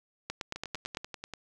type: two click trains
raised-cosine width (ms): 0.2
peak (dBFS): -22 / -17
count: 9 / 7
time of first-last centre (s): 0.56-1.337 / 0.3-0.971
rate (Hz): 10.3 / 8.94
effects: none